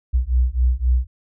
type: beating tone pair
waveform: sine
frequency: 60.3 / 64.1 Hz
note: B1 / C2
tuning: -41 / -35 cents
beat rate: 3.8 Hz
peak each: -18 dBFS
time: 0.13-1.07 s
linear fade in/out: 20 ms
effects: none